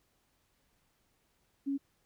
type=tone; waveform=sine; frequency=277.2 Hz; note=C#4; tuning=in tune; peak=-30 dBFS; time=1.66-1.78 s; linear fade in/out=20 ms; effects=pink hiss -74 dBFS RMS until 2.05 s